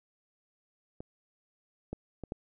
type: clicks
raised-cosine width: 2 ms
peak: -28 / -23 / -26 / -22 dBFS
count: 4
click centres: 1.005 / 1.93 / 2.237 / 2.321 s
effects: none